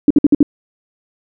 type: tone bursts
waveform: sine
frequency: 290.8 Hz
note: D4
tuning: 17 cents flat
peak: -4 dBFS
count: 5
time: 0.08-0.429 s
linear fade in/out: 2 ms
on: 25 ms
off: 56 ms
effects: none